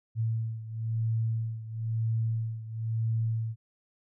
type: beating tone pair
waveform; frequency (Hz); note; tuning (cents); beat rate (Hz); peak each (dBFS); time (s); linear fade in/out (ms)
sine; 112.4 / 113.4; A2 / A#2; +37 / -47; 1; -29 / -33; 0.15-3.56; 50
effects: none